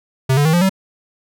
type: tone with pitch steps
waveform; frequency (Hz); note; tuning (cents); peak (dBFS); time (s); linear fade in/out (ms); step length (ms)
square; 132.1 / 144.89 / 158.92 / 174.31 / 191.18; C3 / D3 / D#3 / F3 / G3; +17 / -23 / +37 / -3 / -43; -12; 0.29-0.695; 10; 81
effects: none